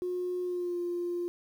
sine tone with pitch glide, 360.3 to 349.8 Hz, F#4 to F4, -46 to +3 cents, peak -29 dBFS, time 0.02-1.28 s, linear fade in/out 0 ms, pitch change -51 cents, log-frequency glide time 0.42-0.79 s, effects tanh soft clip ceiling -26 dBFS + 10-bit

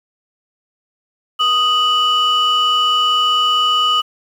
sine tone pair together, 1244.5 / 2960 Hz, D#6 / F#7, 0 / 0 cents, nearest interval octave + minor third, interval 1500 cents, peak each -13 dBFS, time 1.39-4.02 s, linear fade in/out 20 ms, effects tanh soft clip ceiling -8 dBFS + 7-bit

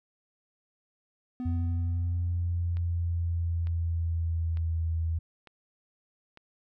triangle tone with exponential decay, 250 Hz, B3, 21 cents sharp, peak -29 dBFS, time 1.4-2.92 s, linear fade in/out 0 ms, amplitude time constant 330 ms
sine tone with pitch glide, 87.31 to 81.94 Hz, F2 to E2, 0 to -10 cents, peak -26 dBFS, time 1.45-5.19 s, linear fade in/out 10 ms, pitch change -110 cents, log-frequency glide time 2.15-4.79 s
click train, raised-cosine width 0.3 ms, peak -33 dBFS, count 5, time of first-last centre 2.77-6.374 s, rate 1.11 Hz
effects none

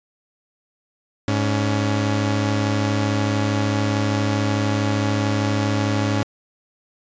sawtooth tone pair together, 104.7 / 281 Hz, G#2 / C#4, +15 / +24 cents, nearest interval octave + perfect fourth, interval 1709 cents, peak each -16 / -19 dBFS, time 1.28-6.23 s, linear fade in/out 0 ms, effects resampled to 16000 Hz

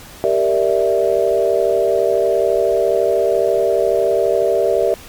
sine chord, E half-diminished seventh, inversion first, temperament equal, 392 / 466.2 / 587.3 / 659.3 Hz, G4 / Bb4 / D5 / E5, 0 / 0 / 0 / 0 cents, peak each -18 dBFS, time 0.24-4.94 s, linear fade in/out 0 ms, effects pink hiss -38 dBFS RMS until 5.08 s + MP3 96 kbps

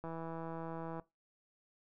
click train, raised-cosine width 1 ms, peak -30 dBFS, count 158, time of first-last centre 0.04-0.997 s, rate 164 Hz, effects noise-tail reverb RT60 0.2 s tail -19 dB re dry

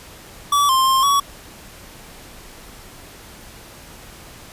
square tone with pitch steps, 1148 / 1053 / 1059 / 1126 Hz, D6 / C6 / C6 / C#6, -40 / +11 / +21 / +27 cents, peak -14 dBFS, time 0.52-1.2 s, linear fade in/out 5 ms, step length 170 ms, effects pink hiss -41 dBFS RMS until 4.52 s + resampled to 32000 Hz

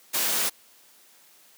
white noise, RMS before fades -25 dBFS, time 0.13-0.5 s, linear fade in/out 20 ms, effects white hiss -56 dBFS RMS until 1.57 s + high-pass 200 Hz 12 dB/octave

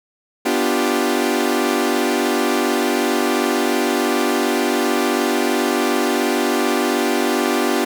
sawtooth chord, G dominant seventh, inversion first, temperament equal, 246.9 / 293.7 / 349.2 / 392 Hz, B3 / D4 / F4 / G4, 0 / 0 / 0 / 0 cents, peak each -18 dBFS, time 0.45-7.85 s, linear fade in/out 10 ms, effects none

